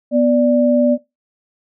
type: tone pair together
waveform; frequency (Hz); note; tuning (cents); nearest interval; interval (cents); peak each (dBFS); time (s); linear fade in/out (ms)
sine; 246.3 / 587.3; B3 / D5; -5 / 0; octave + minor third; 1505; -13 / -13; 0.11-0.98; 50
effects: noise-tail reverb RT60 0.2 s tail -17 dB re dry